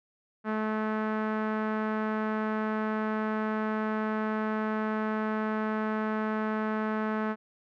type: tone with low-pass filter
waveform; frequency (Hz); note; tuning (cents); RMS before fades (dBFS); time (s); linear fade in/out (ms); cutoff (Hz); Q
sawtooth; 216.4; A3; -29; -30; 0.44-7.36; 50; 1500; 2
effects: none